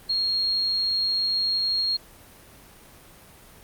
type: tone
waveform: sine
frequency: 4263 Hz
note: C8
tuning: 32 cents sharp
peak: -21 dBFS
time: 0.09-1.97 s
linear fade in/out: 10 ms
effects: pink hiss -49 dBFS RMS until 3.63 s + Opus 32 kbps